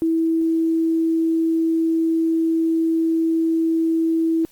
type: tone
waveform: sine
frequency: 326.4 Hz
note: E4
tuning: 17 cents flat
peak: -16 dBFS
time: 0.02-4.45 s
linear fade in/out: 0 ms
effects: white hiss -54 dBFS RMS until 4.51 s + Opus 24 kbps